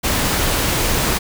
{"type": "noise", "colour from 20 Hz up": "pink", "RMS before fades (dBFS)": -18, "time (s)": [0.03, 1.19], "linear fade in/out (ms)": 20, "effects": []}